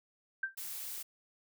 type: tone with exponential decay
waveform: sine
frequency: 1568 Hz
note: G6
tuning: in tune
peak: -28 dBFS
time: 0.43-0.55 s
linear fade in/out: 5 ms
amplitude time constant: 26 ms
type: noise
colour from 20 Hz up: blue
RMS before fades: -42 dBFS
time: 0.57-1.03 s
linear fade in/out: 10 ms
effects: none